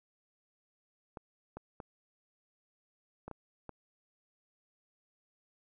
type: clicks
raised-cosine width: 1 ms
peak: -29 dBFS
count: 6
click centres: 1.172 / 1.57 / 1.802 / 3.28 / 3.313 / 3.693 s
effects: none